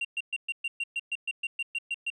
sine tone bursts, 2764 Hz, F7, 19 cents flat, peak -25 dBFS, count 14, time 0.01-2.102 s, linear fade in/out 5 ms, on 38 ms, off 120 ms, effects tanh soft clip ceiling -27 dBFS

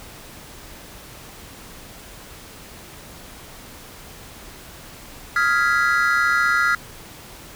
triangle chord, F half-diminished seventh, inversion third, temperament equal with one note detuned, 1262.6 / 1396.9 / 1661.2 / 1975.5 Hz, Eb6 / F6 / Ab6 / Cb7, +25 / 0 / 0 / 0 cents, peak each -22 / -17 / -21 / -22 dBFS, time 5.36-6.75 s, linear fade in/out 2 ms, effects pink hiss -41 dBFS RMS until 7.55 s

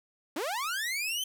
sawtooth linear sweep, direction up, 260 to 3136 Hz, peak -27 dBFS, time 0.36-1.24 s, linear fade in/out 5 ms, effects none

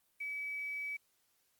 sine tone with quantisation, 2287 Hz, D7, 47 cents flat, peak -37 dBFS, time 0.2-0.97 s, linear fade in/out 10 ms, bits 10, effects white hiss -75 dBFS RMS until 1.59 s + Opus 32 kbps

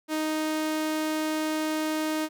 sawtooth tone, 311.1 Hz, D#4, in tune, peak -22 dBFS, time 0.08-2.29 s, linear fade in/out 50 ms, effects none

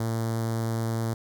sawtooth tone with notch filter, 113.7 Hz, A#2, 43 cents flat, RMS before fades -28 dBFS, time 0-1.14 s, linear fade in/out 5 ms, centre 2600 Hz, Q 0.85, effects none

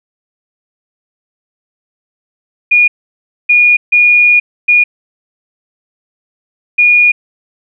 sine tone bursts at uneven times, 2440 Hz, D#7, 34 cents flat, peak -4 dBFS, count 5, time 2.71-2.88 / 3.49-3.77 / 3.92-4.4 / 4.68-4.84 / 6.78-7.12 s, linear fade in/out 10 ms, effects none

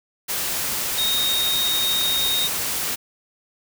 sine tone in noise, 3722 Hz, A#7, 3 cents flat, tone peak -20 dBFS, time 0.97-2.48 s, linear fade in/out 20 ms, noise white, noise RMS -25 dBFS, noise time 0.28-2.96 s, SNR +2 dB, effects none

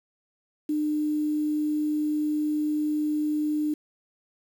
sine tone with quantisation, 301.8 Hz, D4, 47 cents sharp, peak -23 dBFS, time 0.69-3.74 s, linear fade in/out 5 ms, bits 8, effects none

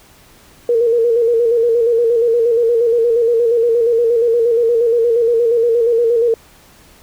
sine tone with vibrato, 466.2 Hz, A#4, in tune, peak -10 dBFS, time 0.69-6.34 s, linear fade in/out 2 ms, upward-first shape square, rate 8.5 Hz, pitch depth 45 cents each way, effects pink hiss -46 dBFS RMS until 7.02 s

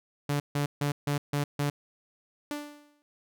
sawtooth tone bursts, 144.4 Hz, D3, 29 cents flat, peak -22 dBFS, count 6, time 0.29-1.7 s, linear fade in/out 5 ms, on 110 ms, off 150 ms
sawtooth tone with exponential decay, 293.7 Hz, D4, in tune, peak -26 dBFS, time 2.51-3.02 s, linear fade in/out 0 ms, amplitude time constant 110 ms
effects none

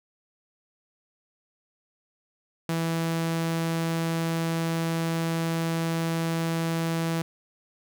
sawtooth tone, 164.8 Hz, E3, in tune, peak -21 dBFS, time 2.69-7.22 s, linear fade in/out 2 ms, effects none

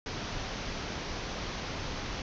pink low-pass noise, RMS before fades -37 dBFS, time 0.06-2.22 s, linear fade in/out 2 ms, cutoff 6300 Hz, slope 96 dB/octave, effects none

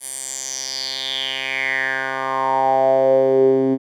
10% pulse tone with band-pass filter sweep, 133.1 Hz, C3, 30 cents sharp, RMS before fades -19 dBFS, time 0-3.78 s, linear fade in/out 50 ms, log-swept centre 10000 to 290 Hz, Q 5.7, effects none

